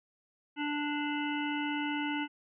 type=harmonic tone; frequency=294.1 Hz; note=D4; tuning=3 cents sharp; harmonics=1 / 3 / 5 / 7 / 9 / 10; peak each=-33 / -38 / -40 / -41 / -43 / -43 dBFS; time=0.56-2.28 s; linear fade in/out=50 ms; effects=none